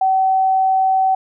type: tone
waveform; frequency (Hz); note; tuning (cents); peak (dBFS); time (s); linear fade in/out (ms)
sine; 762; G5; -49; -12; 0.01-1.15; 5
effects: none